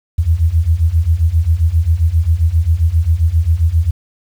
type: beating tone pair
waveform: sine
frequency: 77.78 / 85.28 Hz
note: D#2 / F2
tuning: 0 / -41 cents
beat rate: 7.5 Hz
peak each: -14 / -12 dBFS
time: 0.18-3.91 s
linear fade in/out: 10 ms
effects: 7-bit